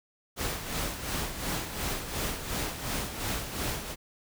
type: noise with tremolo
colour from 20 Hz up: pink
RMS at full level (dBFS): -31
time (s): 0.36-3.96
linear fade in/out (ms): 50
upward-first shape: sine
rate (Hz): 2.8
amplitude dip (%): 60
effects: none